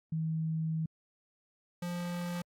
sine / square tone pair in turn, 160 / 175.02 Hz, D#3 / F3, +49 / +4 cents, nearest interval major second, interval 155 cents, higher second, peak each -30 / -35 dBFS, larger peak first, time 0.12-0.86 / 1.82-2.42 s, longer first, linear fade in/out 5 ms, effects AAC 48 kbps

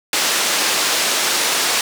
white band-pass noise, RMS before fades -18 dBFS, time 0.13-1.81 s, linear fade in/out 2 ms, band 300 to 6800 Hz, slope 12 dB/octave, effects none

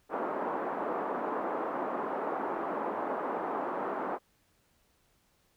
white band-pass noise, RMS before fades -34 dBFS, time 0.09-4.19 s, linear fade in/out 50 ms, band 240 to 1100 Hz, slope 24 dB/octave, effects pink hiss -70 dBFS RMS until 5.56 s

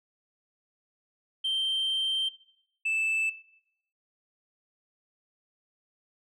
sine tone pair in turn, 3136 / 2636 Hz, G7 / E7, 0 / -1 cents, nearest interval minor third, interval 301 cents, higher first, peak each -24 / -23 dBFS, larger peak second, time 1.44-2.29 / 2.85-3.3 s, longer first, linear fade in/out 10 ms, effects noise-tail reverb RT60 0.7 s tail -17 dB re dry + tanh soft clip ceiling -24 dBFS

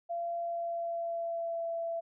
sine tone with pitch glide, 684 to 669.5 Hz, F5 to E5, -36 to +27 cents, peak -32 dBFS, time 0.09-2.01 s, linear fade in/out 20 ms, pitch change -37 cents, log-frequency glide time 0.37-1.66 s, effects none

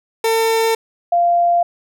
30% pulse / sine tone pair in turn, 450.8 / 693.4 Hz, A4 / F5, +42 / -13 cents, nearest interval perfect fifth, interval 745 cents, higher second, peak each -11 dBFS, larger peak neither, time 0.24-0.75 / 1.12-1.63 s, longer neither, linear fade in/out 5 ms, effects none

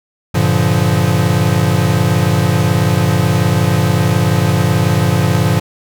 square chord, G minor seventh, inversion none, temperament equal with one note detuned, 98 / 116.54 / 143.48 / 174.61 Hz, G2 / Bb2 / D3 / F3, 0 / 0 / -40 / 0 cents, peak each -17 dBFS, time 0.34-5.6 s, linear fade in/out 10 ms, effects none

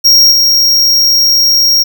square tone with level steps, 5588 Hz, F8, in tune, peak -3 / -6 dBFS, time 0.04-1.84 s, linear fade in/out 20 ms, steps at 0.31 s, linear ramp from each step 10 ms, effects none

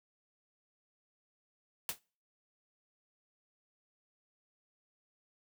white noise with exponential decay, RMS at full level -32 dBFS, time 1.89-1.99 s, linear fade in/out 1 ms, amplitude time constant 21 ms, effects noise-tail reverb RT60 0.4 s tail -25 dB re dry

